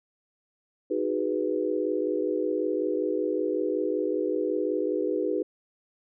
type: chord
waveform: sine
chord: G# minor seventh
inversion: second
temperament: equal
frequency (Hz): 311.1 / 370 / 415.3 / 493.9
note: D#4 / F#4 / G#4 / B4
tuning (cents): 0 / 0 / 0 / 0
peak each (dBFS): -30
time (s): 0.9-5.43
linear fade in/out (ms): 10
effects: none